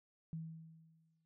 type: tone with exponential decay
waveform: sine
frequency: 161.7 Hz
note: E3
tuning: 33 cents flat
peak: -39 dBFS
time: 0.33-1.25 s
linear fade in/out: 0 ms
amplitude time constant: 200 ms
effects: none